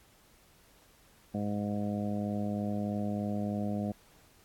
harmonic tone, 103.2 Hz, G#2, 10 cents flat, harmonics 1 / 2 / 3 / 4 / 5 / 6 / 7, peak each -38 / -32 / -41 / -47 / -43 / -42 / -44 dBFS, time 1.34-3.92 s, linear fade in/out 5 ms, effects pink hiss -62 dBFS RMS until 4.44 s + AAC 64 kbps

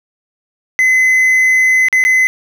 triangle tone with dropouts, 2036 Hz, C7, 48 cents flat, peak -6 dBFS, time 0.79-2.27 s, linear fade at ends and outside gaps 0 ms, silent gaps 1.885-1.927 / 2.04-2.05 s, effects none

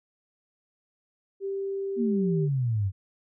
sine tone, 392 Hz, G4, in tune, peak -28 dBFS, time 1.4-2.49 s, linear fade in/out 50 ms
sine exponential sweep, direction down, 246.9 to 92.5 Hz, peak -23 dBFS, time 1.96-2.92 s, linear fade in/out 50 ms
effects none

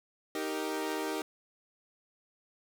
sawtooth chord, Eb major, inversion none, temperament equal with one note detuned, 311.1 / 390.4 / 466.2 Hz, Eb4 / G4 / Bb4, 0 / -7 / 0 cents, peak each -32 / -33 / -35 dBFS, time 0.35-1.22 s, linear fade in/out 2 ms, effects none

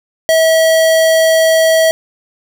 square tone, 646 Hz, E5, 35 cents flat, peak -8 dBFS, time 0.29-1.91 s, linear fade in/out 0 ms, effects none

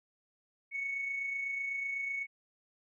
sine tone with amplitude modulation, 2217 Hz, C#7, in tune, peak -31 dBFS, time 0.71-2.27 s, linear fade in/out 50 ms, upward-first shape sine, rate 28 Hz, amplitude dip 40%, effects tanh soft clip ceiling -27 dBFS

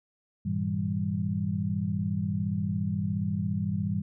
sine tone cluster, 99.8 / 117.1 / 161.2 / 195.4 Hz, G2 / A#2 / E3 / G3, +32 / +8 / -38 / -5 cents, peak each -32 / -36 / -32 / -30 dBFS, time 0.45-4.02 s, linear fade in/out 10 ms, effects none

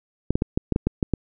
clicks, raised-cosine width 3 ms, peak -7 dBFS, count 9, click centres 0.306 / 0.355 / 0.421 / 0.575 / 0.723 / 0.761 / 0.87 / 1.028 / 1.137 s, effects none

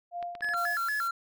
sine tone with tremolo, 698.5 Hz, F5, in tune, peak -32 dBFS, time 0.11-0.77 s, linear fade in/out 50 ms, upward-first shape sine, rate 2.4 Hz, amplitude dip 80%
clicks, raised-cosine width 0.3 ms, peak -28 dBFS, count 6, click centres 0.227 / 0.352 / 0.408 / 0.445 / 0.489 / 0.543 s
triangle tone with vibrato, 1528 Hz, G6, 45 cents flat, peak -26 dBFS, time 0.42-1.11 s, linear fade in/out 5 ms, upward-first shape square, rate 4.3 Hz, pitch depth 190 cents each way
blue noise, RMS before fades -45 dBFS, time 0.56-1.09 s, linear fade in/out 20 ms
effects none

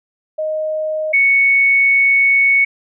sine tone pair in turn, 622.3 / 2218 Hz, D#5 / C#7, 0 / 0 cents, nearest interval octave + minor seventh, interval 2200 cents, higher second, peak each -17 / -9 dBFS, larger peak second, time 0.38-1.13 / 1.13-2.65 s, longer second, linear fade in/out 10 ms, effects none

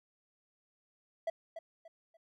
triangle tone with echo, 659 Hz, E5, 1 cent flat, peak -29 dBFS, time 1.27-1.3 s, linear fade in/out 5 ms, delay 290 ms, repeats 3, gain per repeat -10 dB, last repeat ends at 2.17 s, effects none

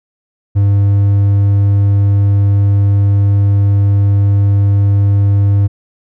triangle tone, 100.3 Hz, G2, 40 cents sharp, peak -5 dBFS, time 0.55-5.68 s, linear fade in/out 20 ms, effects none

